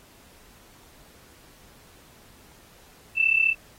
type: tone pair together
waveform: sine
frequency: 2637 / 2672 Hz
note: E7 / E7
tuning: 0 / +23 cents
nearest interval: unison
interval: 23 cents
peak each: -21 dBFS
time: 3.15-3.55 s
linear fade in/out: 50 ms
effects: pink hiss -54 dBFS RMS until 3.78 s + AAC 48 kbps